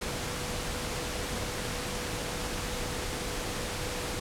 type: tone in noise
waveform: sine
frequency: 492.5 Hz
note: B4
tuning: 5 cents flat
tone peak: -42 dBFS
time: 0.01-4.2 s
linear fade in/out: 10 ms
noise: pink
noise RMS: -34 dBFS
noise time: 0.01-4.2 s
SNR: -11 dB
effects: low-pass 10000 Hz 12 dB/octave